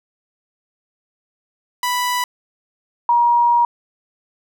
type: tone pair in turn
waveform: sawtooth / sine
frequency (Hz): 987.8 / 951.2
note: B5 / A#5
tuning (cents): 0 / +35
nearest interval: minor second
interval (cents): 65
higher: first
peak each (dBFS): -14 / -11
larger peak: second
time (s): 1.83-2.24 / 3.09-3.65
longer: second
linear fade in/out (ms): 2
effects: none